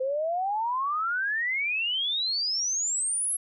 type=exponential sweep; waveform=sine; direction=up; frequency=510 to 11270 Hz; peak=-25 dBFS; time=0-3.37 s; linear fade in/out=10 ms; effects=none